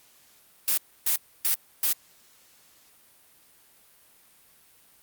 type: noise bursts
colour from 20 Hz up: blue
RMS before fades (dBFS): -23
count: 4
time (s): 0.68-1.926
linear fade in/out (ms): 0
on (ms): 94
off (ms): 290
effects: white hiss -58 dBFS RMS until 5.02 s + Opus 48 kbps